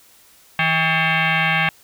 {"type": "tone with frequency modulation", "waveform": "sine", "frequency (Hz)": 319.1, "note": "D#4", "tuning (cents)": 44, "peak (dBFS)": -15, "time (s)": [0.59, 1.69], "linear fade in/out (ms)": 2, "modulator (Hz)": 481, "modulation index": 5.5, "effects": ["white hiss -51 dBFS RMS until 1.83 s"]}